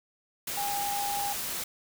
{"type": "tone in noise", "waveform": "sine", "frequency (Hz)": 810, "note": "G#5", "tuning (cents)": -43, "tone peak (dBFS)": -30, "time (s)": [0.57, 1.33], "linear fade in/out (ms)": 5, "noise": "white", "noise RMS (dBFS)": -34, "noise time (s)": [0.47, 1.64], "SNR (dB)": 1, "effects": []}